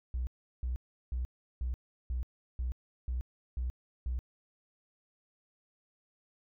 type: tone bursts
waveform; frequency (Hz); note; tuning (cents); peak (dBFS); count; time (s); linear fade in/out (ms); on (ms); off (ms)
triangle; 62; B1; +7; -27; 9; 0.14-4.19; 0; 130; 360
effects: tanh soft clip ceiling -29 dBFS